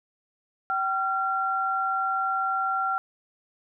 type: tone pair together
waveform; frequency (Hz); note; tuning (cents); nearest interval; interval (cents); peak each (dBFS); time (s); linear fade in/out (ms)
sine; 770 / 1372; G5 / F6; -31 / -31; minor seventh; 1000; -28 / -25; 0.7-2.98; 0
effects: none